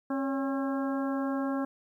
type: harmonic tone with a mistuned harmonic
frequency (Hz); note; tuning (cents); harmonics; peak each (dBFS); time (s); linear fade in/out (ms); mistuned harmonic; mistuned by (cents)
270.2; C#4; -44; 1 / 2 / 3 / 4 / 5 / 6; -29 / -36 / -40 / -40 / -43 / -45; 0.1-1.65; 5; 2; +55
effects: 11-bit